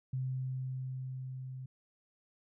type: tone with level ramp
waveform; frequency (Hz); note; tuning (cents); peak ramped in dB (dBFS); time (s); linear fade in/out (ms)
sine; 130; C3; -11; -32 to -41; 0.13-1.66; 5
effects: none